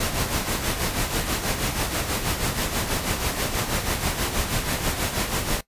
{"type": "noise with tremolo", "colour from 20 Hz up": "pink", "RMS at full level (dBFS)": -23, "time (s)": [0, 5.61], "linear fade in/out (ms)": 5, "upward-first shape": "sine", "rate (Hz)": 6.2, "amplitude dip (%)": 55, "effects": ["noise-tail reverb RT60 0.1 s tail -18 dB re dry", "resampled to 32000 Hz"]}